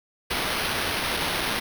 white noise with sample-and-hold, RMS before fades -27 dBFS, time 0.3-1.6 s, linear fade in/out 10 ms, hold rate 7350 Hz, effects none

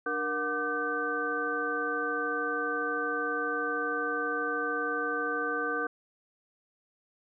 sine tone cluster, 297.9 / 469.8 / 731 / 1184 / 1534 Hz, D4 / A#4 / F#5 / D6 / G6, +25 / +13 / -21 / +14 / -38 cents, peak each -38 / -34 / -40 / -34 / -32 dBFS, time 0.06-5.87 s, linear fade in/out 5 ms, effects none

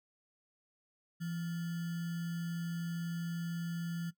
sine tone with sample-and-hold, 168.9 Hz, E3, 42 cents sharp, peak -35 dBFS, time 1.2-4.11 s, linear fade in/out 20 ms, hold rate 1575 Hz, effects noise-tail reverb RT60 0.1 s tail -17 dB re dry

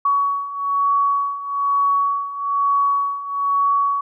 sine beating tone pair, 1124 / 1125.1 Hz, C#6 / C#6, +24 / +25 cents, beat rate 1.1 Hz, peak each -22 / -18 dBFS, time 0.05-4.01 s, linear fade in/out 5 ms, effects none

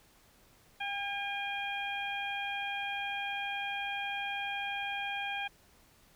harmonic tone with a mistuned harmonic, 808 Hz, G#5, 48 cents flat, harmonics 1 / 2 / 3 / 4, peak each -38 / -40 / -38 / -42 dBFS, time 0.8-5.48 s, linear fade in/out 10 ms, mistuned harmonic 1, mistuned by -17 cents, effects pink hiss -63 dBFS RMS until 6.15 s

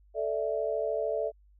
sine chord, A suspended fourth, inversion none, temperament just, 440 / 586.7 / 660 Hz, A4 / D5 / E5, 0 / -2 / +2 cents, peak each -32 dBFS, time 0.14-1.32 s, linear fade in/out 50 ms, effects added 50 Hz sine -57 dBFS peak until 1.59 s

